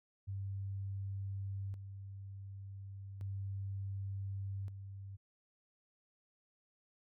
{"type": "tone with tremolo", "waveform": "sine", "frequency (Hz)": 98, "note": "G2", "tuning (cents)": 0, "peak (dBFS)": -38, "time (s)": [0.27, 5.17], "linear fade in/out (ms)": 20, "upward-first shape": "square", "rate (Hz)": 0.34, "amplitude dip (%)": 55, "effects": []}